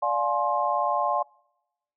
sine chord, D half-diminished seventh, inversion none, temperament just, 587.3 / 704.8 / 845.8 / 1057.2 Hz, D5 / F5 / Ab5 / C6, 0 / +16 / +31 / +18 cents, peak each -29 / -28 / -28 / -26 dBFS, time 0.02-1.23 s, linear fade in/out 10 ms, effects noise-tail reverb RT60 0.9 s tail -26 dB re dry

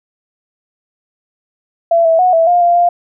sine tone with pitch steps, 673 / 654 / 732 / 658 / 706 / 694 / 699 Hz, E5 / E5 / F#5 / E5 / F5 / F5 / F5, +36 / -14 / -19 / -3 / +19 / -11 / +1 cents, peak -7 dBFS, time 1.91-2.89 s, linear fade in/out 5 ms, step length 140 ms, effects none

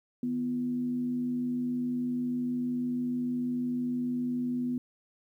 sine tone with frequency modulation, 246.9 Hz, B3, in tune, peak -28 dBFS, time 0.23-4.78 s, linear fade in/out 2 ms, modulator 94 Hz, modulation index 0.28, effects 11-bit

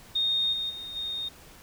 sine tone with level steps, 3692 Hz, A#7, 17 cents flat, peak -23 / -28 / -36 / -30 dBFS, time 0.15-1.29 s, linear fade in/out 10 ms, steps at 0.52 / 0.69 / 0.95 s, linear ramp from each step 20 ms, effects pink hiss -51 dBFS RMS until 1.62 s

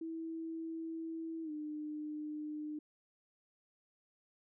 sine tone with pitch glide, 325.9 to 302.3 Hz, E4 to D#4, -20 to -50 cents, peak -39 dBFS, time 0.01-2.79 s, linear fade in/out 5 ms, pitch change -130 cents, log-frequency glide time 1.43-1.51 s, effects none

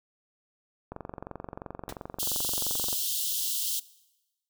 click train, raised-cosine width 1 ms, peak -23 dBFS, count 47, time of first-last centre 0.92-2.929 s, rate 22.9 Hz
pink noise with exponential decay, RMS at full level -34 dBFS, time 1.89-1.97 s, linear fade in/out 2 ms, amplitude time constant 17 ms
white high-pass noise, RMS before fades -30 dBFS, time 2.19-3.8 s, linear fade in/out 10 ms, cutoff 2900 Hz, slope 96 dB/octave
effects noise-tail reverb RT60 1.0 s tail -20 dB re dry

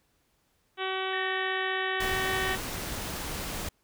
harmonic tone, 379.1 Hz, F#4, 42 cents sharp, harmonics 1 / 2 / 3 / 4 / 5 / 6 / 7 / 8 / 9 / 10, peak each -34 / -36 / -37 / -38 / -40 / -40 / -43 / -39 / -42 / -45 dBFS, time 0.77-2.58 s, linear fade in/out 50 ms
sine tone, 1840 Hz, A#6, 23 cents flat, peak -32 dBFS, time 1.13-2.55 s, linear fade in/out 2 ms
pink noise, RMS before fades -35 dBFS, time 2-3.69 s, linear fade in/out 5 ms
effects pink hiss -71 dBFS RMS until 3.83 s

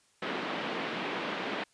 pink band-pass noise, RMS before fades -35 dBFS, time 0.22-1.64 s, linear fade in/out 5 ms, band 210 to 3400 Hz, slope 24 dB/octave, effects white hiss -67 dBFS RMS until 1.73 s + resampled to 22050 Hz

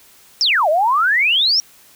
sine exponential two-way sweep, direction down then up, 5690 to 587.3 to 5690 Hz, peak -12 dBFS, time 0.41-1.6 s, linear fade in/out 0 ms, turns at 0.69 s, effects white hiss -48 dBFS RMS until 1.95 s

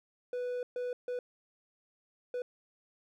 triangle tone bursts at uneven times, 493.9 Hz, B4, in tune, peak -31 dBFS, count 4, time 0.33-0.63 / 0.76-0.93 / 1.08-1.19 / 2.34-2.42 s, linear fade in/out 2 ms, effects none

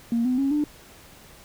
sine tone with pitch steps, 233.1 / 252.7 / 274 / 297.1 Hz, A#3 / B3 / C#4 / D4, 0 / +40 / -20 / +20 cents, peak -19 dBFS, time 0.12-0.64 s, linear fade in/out 2 ms, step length 130 ms, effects tanh soft clip ceiling -15 dBFS + pink hiss -49 dBFS RMS until 1.44 s

